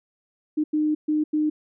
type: tone bursts at uneven times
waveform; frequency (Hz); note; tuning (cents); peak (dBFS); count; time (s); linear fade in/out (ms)
sine; 304.8; D#4; -36; -19; 4; 0.57-0.64 / 0.73-0.95 / 1.08-1.24 / 1.33-1.5; 10
effects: none